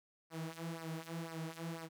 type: tone with flanger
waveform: sawtooth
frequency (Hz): 163.7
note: E3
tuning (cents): -12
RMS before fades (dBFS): -44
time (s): 0.3-1.89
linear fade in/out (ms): 50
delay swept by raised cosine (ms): 0.28 to 6.08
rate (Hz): 2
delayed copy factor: -0.8
effects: none